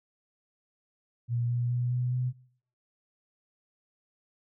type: tone with pitch steps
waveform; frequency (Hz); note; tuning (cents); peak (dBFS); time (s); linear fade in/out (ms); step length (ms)
sine; 119.3 / 120.9 / 122.51 / 124.15 / 125.81; A#2 / B2 / B2 / B2 / B2; +41 / -36 / -14 / +9 / +32; -26; 1.28-2.33; 50; 210
effects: noise-tail reverb RT60 0.6 s tail -22 dB re dry